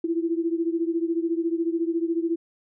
sine beating tone pair, 329.6 / 343.6 Hz, E4 / F4, 0 / -28 cents, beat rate 14 Hz, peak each -24 / -27 dBFS, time 0.04-2.36 s, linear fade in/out 5 ms, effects none

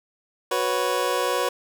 25% pulse chord, F# suspended fourth, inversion none, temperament just, 370 / 493.3 / 555 Hz, F#4 / B4 / C#5, 0 / -2 / +2 cents, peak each -25 / -21 / -23 dBFS, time 0.51-1.49 s, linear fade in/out 5 ms, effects none

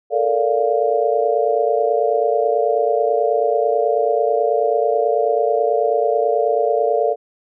sine chord, Bb major seventh, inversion third, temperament just, 437 / 466.2 / 582.7 / 699.2 Hz, A4 / Bb4 / D5 / F5, -12 / 0 / -14 / +2 cents, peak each -20 dBFS, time 0.1-7.16 s, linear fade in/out 50 ms, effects none

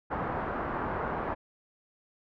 white low-pass noise, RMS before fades -33 dBFS, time 0.1-1.35 s, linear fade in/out 20 ms, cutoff 1300 Hz, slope 24 dB/octave, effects none

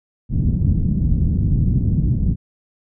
white low-pass noise, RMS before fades -17 dBFS, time 0.29-2.36 s, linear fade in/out 50 ms, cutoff 180 Hz, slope 24 dB/octave, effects none

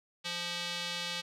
square tone with band-pass filter, 174.1 Hz, F3, 5 cents flat, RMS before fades -37 dBFS, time 0.24-1.22 s, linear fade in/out 20 ms, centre 3700 Hz, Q 1.8, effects none

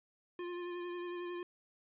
square tone with vibrato, 351.8 Hz, F4, 13 cents sharp, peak -40 dBFS, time 0.39-1.43 s, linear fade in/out 2 ms, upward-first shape triangle, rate 11 Hz, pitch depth 24 cents each way, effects resampled to 8000 Hz + 13-bit

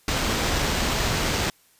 pink noise with sample-and-hold, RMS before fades -24 dBFS, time 0.08-1.5 s, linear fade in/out 2 ms, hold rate 11025 Hz, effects white hiss -59 dBFS RMS until 1.79 s + resampled to 32000 Hz

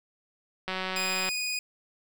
click train, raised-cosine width 0.3 ms, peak -16 dBFS, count 115, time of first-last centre 0.68-1.29 s, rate 187 Hz
20% pulse tone, 2479 Hz, D#7, 7 cents flat, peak -24 dBFS, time 0.96-1.59 s, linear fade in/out 2 ms
effects none

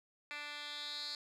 10% pulse tone with band-pass filter sweep, 293.7 Hz, D4, in tune, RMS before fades -44 dBFS, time 0.31-1.15 s, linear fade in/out 0 ms, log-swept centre 2600 to 4400 Hz, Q 5, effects none

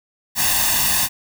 white noise with comb filter, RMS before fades -18 dBFS, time 0.35-1.09 s, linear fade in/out 50 ms, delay 1.1 ms, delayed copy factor +0.85, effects none

